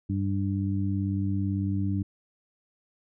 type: harmonic tone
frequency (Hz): 98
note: G2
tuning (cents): 0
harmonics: 1 / 2 / 3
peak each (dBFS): -27 / -30 / -32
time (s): 0.09-2.03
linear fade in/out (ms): 10
effects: none